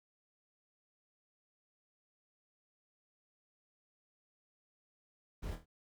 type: noise with echo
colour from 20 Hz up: brown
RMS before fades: -41 dBFS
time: 5.42-5.56 s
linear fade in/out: 20 ms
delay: 25 ms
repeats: 4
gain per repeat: -6 dB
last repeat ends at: 5.66 s
effects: none